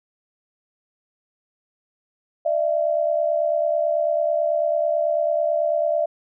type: tone pair together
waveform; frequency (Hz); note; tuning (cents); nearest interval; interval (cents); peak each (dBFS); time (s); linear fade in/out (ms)
sine; 600 / 669.1; D5 / E5; +37 / +26; major second; 189; -21; 2.45-6.06; 10
effects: none